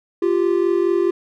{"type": "tone pair together", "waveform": "triangle", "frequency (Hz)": [347.4, 392], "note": ["F4", "G4"], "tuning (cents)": [-9, 0], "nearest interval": "major second", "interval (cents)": 209, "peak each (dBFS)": [-15, -17], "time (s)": [0.22, 1.11], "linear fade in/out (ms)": 5, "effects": []}